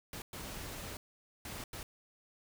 pink noise bursts at uneven times, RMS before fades -44 dBFS, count 4, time 0.13-0.22 / 0.33-0.97 / 1.45-1.64 / 1.73-1.83 s, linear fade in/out 2 ms, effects none

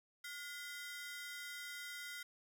sawtooth ring-modulated tone, 1731 Hz, A6, 29 cents flat, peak -39 dBFS, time 0.24-2.23 s, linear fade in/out 5 ms, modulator 298 Hz, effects none

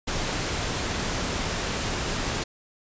pink noise, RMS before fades -28 dBFS, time 0.07-2.44 s, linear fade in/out 10 ms, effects resampled to 16000 Hz

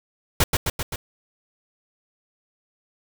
pink noise with echo, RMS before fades -17 dBFS, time 0.4-0.44 s, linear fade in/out 5 ms, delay 130 ms, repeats 4, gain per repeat -3 dB, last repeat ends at 0.96 s, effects none

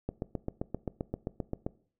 click train, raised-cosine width 2 ms, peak -19 dBFS, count 13, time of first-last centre 0.09-1.665 s, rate 7.62 Hz, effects noise-tail reverb RT60 0.5 s tail -20 dB re dry

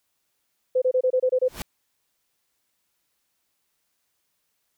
sine tone bursts, 510 Hz, C5, 44 cents flat, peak -17 dBFS, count 8, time 0.75-1.484 s, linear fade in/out 10 ms, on 69 ms, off 26 ms
pink noise with exponential growth, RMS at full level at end -29 dBFS, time 1.43-1.62 s, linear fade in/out 0 ms, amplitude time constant 40 ms
effects white hiss -74 dBFS RMS until 4.77 s

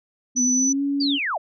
sine tone with pitch glide, 249.1 to 281.2 Hz, B3 to C#4, +15 to +25 cents, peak -20 dBFS, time 0.35-1.19 s, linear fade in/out 50 ms, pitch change +210 cents, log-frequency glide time 0.47-0.82 s
sine tone, 5980 Hz, F#8, 17 cents sharp, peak -19 dBFS, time 0.36-0.73 s, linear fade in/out 10 ms
sine linear sweep, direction down, 4833 to 539 Hz, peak -22 dBFS, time 1-1.38 s, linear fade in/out 10 ms
effects none

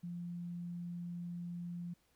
sine tone, 173.7 Hz, F3, 9 cents flat, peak -40 dBFS, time 0.03-1.94 s, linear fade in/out 10 ms, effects pink hiss -74 dBFS RMS until 2.15 s

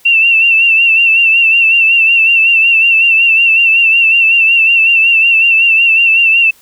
sine tone with vibrato, 2703 Hz, E7, 43 cents sharp, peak -5 dBFS, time 0.05-6.51 s, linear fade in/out 10 ms, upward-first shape sine, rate 5.4 Hz, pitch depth 52 cents each way, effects white hiss -46 dBFS RMS until 6.61 s

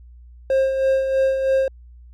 triangle tone with tremolo, 533 Hz, C5, 32 cents sharp, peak -12 dBFS, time 0.5-1.68 s, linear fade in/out 2 ms, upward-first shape sine, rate 3.1 Hz, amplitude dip 50%, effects added 60 Hz sine -41 dBFS peak until 2.13 s

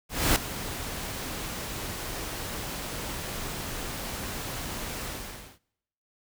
pink noise with ADSR envelope, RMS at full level -21 dBFS, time 0.09-5.59 s, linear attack 270 ms, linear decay 3 ms, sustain -14 dB, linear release 540 ms, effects noise-tail reverb RT60 0.9 s tail -26 dB re dry

